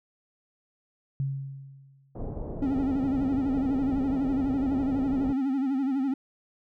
sine tone with exponential decay, 136.8 Hz, C#3, 23 cents flat, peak -24 dBFS, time 1.2-2.22 s, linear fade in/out 0 ms, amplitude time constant 220 ms
pink low-pass noise, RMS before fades -35 dBFS, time 2.15-5.33 s, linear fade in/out 5 ms, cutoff 660 Hz, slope 24 dB/octave
triangle tone with vibrato, 269 Hz, C4, 48 cents sharp, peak -22 dBFS, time 2.62-6.14 s, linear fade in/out 5 ms, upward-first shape sine, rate 12 Hz, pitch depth 86 cents each way
effects none

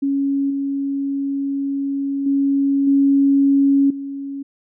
sine tone with level steps, 277.2 Hz, C#4, in tune, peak -16 / -19 / -14 / -11 / -25 dBFS, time 0.02-4.43 s, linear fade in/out 10 ms, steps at 0.5 / 2.26 / 2.87 / 3.9 s, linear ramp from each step 5 ms, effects none

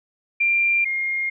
sine tone pair in turn, 2379 / 2131 Hz, D7 / C7, +22 / +31 cents, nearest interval major second, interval 191 cents, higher first, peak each -16 / -21 dBFS, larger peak first, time 0.4-0.85 / 0.85-1.3 s, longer neither, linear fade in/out 10 ms, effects none

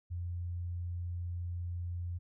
sine tone, 87.4 Hz, F2, 2 cents sharp, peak -35 dBFS, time 0.1-2.19 s, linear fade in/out 20 ms, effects none

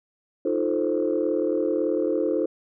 sine chord, F dominant seventh, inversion third, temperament equal, 311.1 / 349.2 / 440 / 523.3 Hz, Eb4 / F4 / A4 / C5, 0 / 0 / 0 / 0 cents, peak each -26 dBFS, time 0.45-2.46 s, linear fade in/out 5 ms, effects tanh soft clip ceiling -13 dBFS

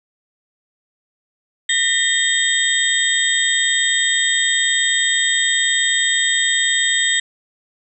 sine tone cluster, 1828 / 1967 / 3211 / 3674 / 7820 Hz, A#6 / B6 / G7 / A#7 / B8, -34 / -7 / +41 / -26 / -18 cents, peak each -21 dBFS, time 1.69-7.2 s, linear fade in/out 5 ms, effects none

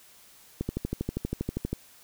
click train, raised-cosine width 3 ms, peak -16 dBFS, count 15, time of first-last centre 0.61-1.73 s, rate 12.5 Hz, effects white hiss -55 dBFS RMS until 2.03 s

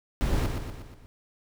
brown noise with echo, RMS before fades -25 dBFS, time 0.21-0.46 s, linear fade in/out 0 ms, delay 120 ms, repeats 5, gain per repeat -5 dB, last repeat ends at 1.06 s, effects none

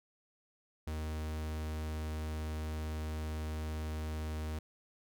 45% pulse tone, 77.78 Hz, D#2, in tune, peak -36 dBFS, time 0.87-4.59 s, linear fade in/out 5 ms, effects none

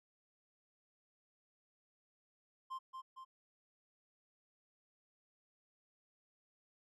triangle tone with echo, 1050 Hz, C6, 6 cents sharp, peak -39 dBFS, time 2.7-2.79 s, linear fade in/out 20 ms, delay 230 ms, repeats 2, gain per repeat -4 dB, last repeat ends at 3.25 s, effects none

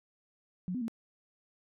sine tone with pitch steps, 181.1 / 251.9 / 227.6 Hz, F#3 / B3 / A#3, -37 / +34 / -41 cents, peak -32 dBFS, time 0.68-0.881 s, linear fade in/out 0 ms, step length 67 ms, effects none

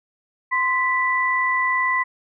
sine tone pair together, 1037.2 / 1975.5 Hz, C6 / B6, -15 / 0 cents, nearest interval major seventh, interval 1115 cents, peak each -21 / -20 dBFS, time 0.51-2.04 s, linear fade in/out 20 ms, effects none

